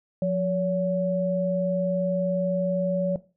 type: tone pair together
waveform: sine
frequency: 178.28 / 566 Hz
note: F3 / C#5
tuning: +36 / +36 cents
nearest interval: octave + minor sixth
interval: 2000 cents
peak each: -24 dBFS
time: 0.22-3.16 s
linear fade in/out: 2 ms
effects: noise-tail reverb RT60 0.3 s tail -17 dB re dry